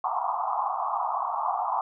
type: band-pass noise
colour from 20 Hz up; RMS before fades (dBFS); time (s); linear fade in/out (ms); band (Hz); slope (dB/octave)
pink; -28; 0.04-1.81; 2; 700 to 1200; 96
effects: none